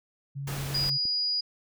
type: tone with vibrato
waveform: sine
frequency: 138.59 Hz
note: C#3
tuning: in tune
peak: -32 dBFS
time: 0.35-0.98 s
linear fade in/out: 20 ms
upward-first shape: triangle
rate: 2.4 Hz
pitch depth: 13 cents each way
type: noise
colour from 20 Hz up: pink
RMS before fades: -37 dBFS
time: 0.47-0.9 s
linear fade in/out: 5 ms
type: tone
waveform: sine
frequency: 4900 Hz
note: D#8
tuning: 27 cents flat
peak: -25 dBFS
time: 0.74-1.41 s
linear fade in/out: 10 ms
type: click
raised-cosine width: 3 ms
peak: -31 dBFS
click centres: 1.054 s
effects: none